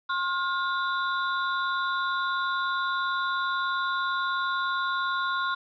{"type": "ring-modulated tone", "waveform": "square", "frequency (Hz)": 1244.5, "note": "D#6", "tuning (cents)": 0, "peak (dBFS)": -23, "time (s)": [0.09, 5.55], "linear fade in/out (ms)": 10, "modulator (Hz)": 175, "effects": ["resampled to 11025 Hz", "9-bit"]}